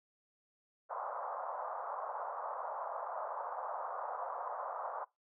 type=band-pass noise; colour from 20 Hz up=white; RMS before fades=-41 dBFS; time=0.89-5.05 s; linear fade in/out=20 ms; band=550 to 1200 Hz; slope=48 dB/octave; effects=noise-tail reverb RT60 0.2 s tail -22 dB re dry